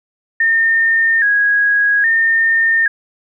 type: tone with vibrato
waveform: sine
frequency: 1734 Hz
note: A6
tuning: 26 cents flat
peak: -10 dBFS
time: 0.4-2.88 s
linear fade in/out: 5 ms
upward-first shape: square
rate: 0.61 Hz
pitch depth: 82 cents each way
effects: none